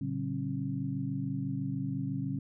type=tone cluster; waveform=sine; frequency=115.5 / 141.6 / 189.5 / 270 Hz; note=A#2 / C#3 / F#3 / C#4; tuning=-16 / +37 / +42 / -45 cents; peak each=-39 / -35 / -38 / -36 dBFS; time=0.01-2.39 s; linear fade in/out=5 ms; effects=none